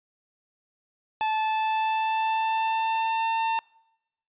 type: tone with pitch glide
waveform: 45% pulse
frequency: 871 to 900.7 Hz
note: A5 to A5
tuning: -18 to +40 cents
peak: -23 dBFS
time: 1.21-3.59 s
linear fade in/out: 0 ms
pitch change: +58 cents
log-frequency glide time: 1.36-3.33 s
effects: noise-tail reverb RT60 0.9 s tail -25 dB re dry + resampled to 8000 Hz